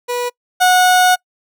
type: tone pair in turn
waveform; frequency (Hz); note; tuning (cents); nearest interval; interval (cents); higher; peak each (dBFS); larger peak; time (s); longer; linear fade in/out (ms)
30% pulse; 488.2 / 731.5; B4 / F#5; -20 / -20; perfect fifth; 700; second; -15 / -6; second; 0.08-0.3 / 0.6-1.16; second; 20
effects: noise-tail reverb RT60 0.1 s tail -26 dB re dry